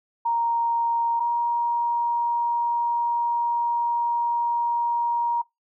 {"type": "tone pair in turn", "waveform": "sine", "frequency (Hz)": [933, 944.4], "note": ["A#5", "A#5"], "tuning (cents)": [1, 22], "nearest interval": "unison", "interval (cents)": 21, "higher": "second", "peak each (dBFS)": -20, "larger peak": "neither", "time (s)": [[0.25, 1.2], [1.2, 5.42]], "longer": "second", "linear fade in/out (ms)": 10, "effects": ["noise-tail reverb RT60 0.2 s tail -24 dB re dry"]}